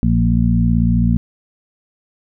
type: harmonic tone with a mistuned harmonic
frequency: 58.27 Hz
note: A#1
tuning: in tune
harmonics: 1 / 2 / 3 / 4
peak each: -17 / -17 / -17 / -17 dBFS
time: 0.03-1.17 s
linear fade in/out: 0 ms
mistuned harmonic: 4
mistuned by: -20 cents
effects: none